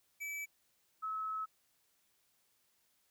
square / sine tone pair in turn, 2303 / 1292.5 Hz, D7 / E6, -34 / -34 cents, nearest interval minor seventh, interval 1000 cents, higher first, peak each -40 / -36 dBFS, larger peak second, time 0.2-0.46 / 1.02-1.46 s, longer second, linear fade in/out 20 ms, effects white hiss -75 dBFS RMS until 3.1 s

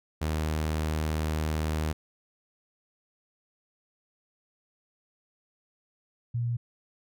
sawtooth / sine tone pair in turn, 77.78 / 118.77 Hz, D#2 / A#2, 0 / +33 cents, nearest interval perfect fifth, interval 733 cents, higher second, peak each -23 / -26 dBFS, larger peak first, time 0.21-1.93 / 6.34-6.57 s, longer first, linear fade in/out 10 ms, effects none

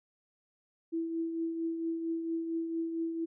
sine tone with tremolo, 329.6 Hz, E4, in tune, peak -29 dBFS, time 0.92-3.26 s, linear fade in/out 20 ms, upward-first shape triangle, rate 4.4 Hz, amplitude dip 50%, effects none

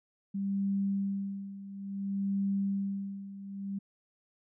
sine tone with tremolo, 197.3 Hz, G3, 11 cents sharp, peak -27 dBFS, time 0.34-3.79 s, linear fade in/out 10 ms, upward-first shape sine, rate 0.58 Hz, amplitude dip 80%, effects none

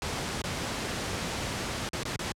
pink noise with dropouts, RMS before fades -32 dBFS, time 0.02-2.32 s, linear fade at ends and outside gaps 1 ms, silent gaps 0.418-0.439 / 1.89-1.932 / 2.033-2.053 / 2.16-2.192 s, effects high-pass 60 Hz 12 dB/octave + low-pass 8000 Hz 12 dB/octave

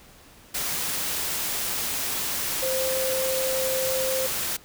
sine tone in noise, 523.3 Hz, C5, in tune, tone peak -25 dBFS, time 2.62-4.27 s, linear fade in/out 10 ms, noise white, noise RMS -28 dBFS, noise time 0.54-4.57 s, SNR 0 dB, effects pink hiss -51 dBFS RMS until 4.64 s

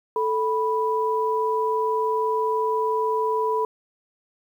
sine tone pair together, 438.7 / 984.8 Hz, A4 / B5, -5 / -5 cents, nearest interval octave + major second, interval 1400 cents, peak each -23 dBFS, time 0.16-3.65 s, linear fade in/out 2 ms, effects 9-bit

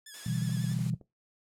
5% pulse tone with vibrato, 1705 Hz, G#6, 45 cents sharp, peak -34 dBFS, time 0.06-0.74 s, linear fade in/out 5 ms, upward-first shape triangle, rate 11 Hz, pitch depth 73 cents each way
white high-pass noise, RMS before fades -48 dBFS, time 0.14-0.9 s, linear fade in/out 0 ms, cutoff 290 Hz, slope 12 dB/octave
sine chord, E minor seventh, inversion second, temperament equal, 123.47 / 146.83 / 164.81 / 196 Hz, B2 / D3 / E3 / G3, 0 / 0 / 0 / 0 cents, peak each -32 / -37 / -33 / -37 dBFS, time 0.26-0.95 s, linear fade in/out 5 ms
click train, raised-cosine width 2 ms, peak -38 dBFS, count 9, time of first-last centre 0.42-1.013 s, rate 13.5 Hz
effects noise-tail reverb RT60 0.2 s tail -17 dB re dry + low-pass 10000 Hz 12 dB/octave

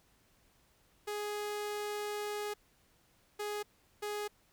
sawtooth tone bursts at uneven times, 416.2 Hz, G#4, 4 cents sharp, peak -32 dBFS, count 3, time 1.07-2.54 / 3.39-3.63 / 4.02-4.28 s, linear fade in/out 10 ms, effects pink hiss -69 dBFS RMS until 4.52 s

